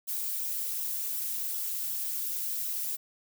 violet noise with flanger, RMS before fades -33 dBFS, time 0.07-2.97 s, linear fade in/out 20 ms, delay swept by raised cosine 0.43 to 4.43 ms, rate 2.7 Hz, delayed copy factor -0.6, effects none

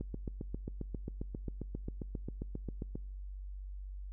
click train, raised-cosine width 3 ms, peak -26 dBFS, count 23, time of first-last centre 0.01-2.955 s, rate 7.47 Hz, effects noise-tail reverb RT60 1.0 s tail -26 dB re dry + added 48 Hz sine -41 dBFS peak until 4.12 s

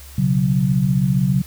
sine chord, B suspended second, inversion none, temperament equal, 123.47 / 138.59 / 185 Hz, B2 / C#3 / F#3, 0 / 0 / 0 cents, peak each -23 / -17 / -18 dBFS, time 0.18-1.42 s, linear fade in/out 5 ms, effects added 69 Hz sine -38 dBFS peak until 1.46 s + white hiss -43 dBFS RMS until 1.46 s

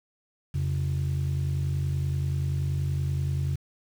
sine tone pair together, 86.42 / 136.9 Hz, F2 / C#3, -18 / -21 cents, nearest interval minor sixth, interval 797 cents, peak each -26 / -25 dBFS, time 0.54-3.56 s, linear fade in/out 10 ms, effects tanh soft clip ceiling -21 dBFS + 8-bit

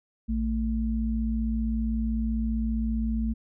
sine tone pair together, 57.72 / 223 Hz, A#1 / A3, -16 / +23 cents, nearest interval octave + major seventh, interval 2339 cents, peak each -27 dBFS, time 0.28-3.34 s, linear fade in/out 20 ms, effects none

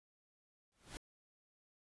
pink noise with exponential growth, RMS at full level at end -45 dBFS, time 0.72-0.97 s, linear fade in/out 0 ms, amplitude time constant 54 ms, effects resampled to 24000 Hz

